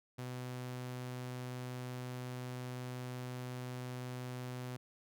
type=tone; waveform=sawtooth; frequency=125.6 Hz; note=B2; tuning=30 cents sharp; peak=-37 dBFS; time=0.18-4.77 s; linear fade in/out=10 ms; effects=none